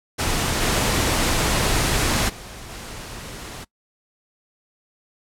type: noise with level steps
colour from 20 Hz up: pink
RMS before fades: -22 / -20 / -38 / -35 dBFS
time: 0.18-3.65 s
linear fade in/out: 20 ms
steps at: 0.61 / 2.28 / 2.69 s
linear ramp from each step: 20 ms
effects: noise-tail reverb RT60 0.1 s tail -22 dB re dry + low-pass 11000 Hz 12 dB/octave